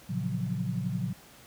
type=chord; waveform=sine; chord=Gb major seventh; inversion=first; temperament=just; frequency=115.62 / 138.75 / 173.43 / 185 Hz; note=Bb2 / Db3 / F3 / Gb3; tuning=-14 / +2 / -12 / 0 cents; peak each=-34 dBFS; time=0.09-1.13 s; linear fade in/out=10 ms; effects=pink hiss -53 dBFS RMS until 1.46 s + high-pass 60 Hz 12 dB/octave